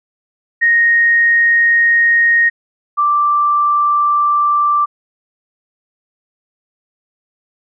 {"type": "tone pair in turn", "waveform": "sine", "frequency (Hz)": [1864.7, 1174.7], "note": ["A#6", "D6"], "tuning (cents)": [0, 0], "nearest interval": "minor sixth", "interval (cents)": 800, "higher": "first", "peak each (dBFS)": [-8, -10], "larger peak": "first", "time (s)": [[0.61, 2.5], [2.97, 4.86]], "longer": "neither", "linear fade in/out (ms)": 20, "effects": []}